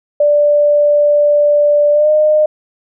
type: tone with pitch glide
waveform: sine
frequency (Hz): 587.3 to 610.8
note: D5 to D#5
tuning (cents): 0 to -32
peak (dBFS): -7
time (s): 0.2-2.46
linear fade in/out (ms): 5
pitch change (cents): +68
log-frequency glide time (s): 1.92-2.1
effects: none